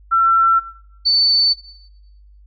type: tone pair in turn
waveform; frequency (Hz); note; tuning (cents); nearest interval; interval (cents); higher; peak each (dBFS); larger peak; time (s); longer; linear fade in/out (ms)
sine; 1347 / 4512; E6 / C#8; +37 / +30; octave + major sixth; 2093; second; -11; neither; 0.11-0.6 / 1.05-1.54; neither; 20
effects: noise-tail reverb RT60 0.9 s tail -19 dB re dry + added 50 Hz sine -43 dBFS peak until 2.46 s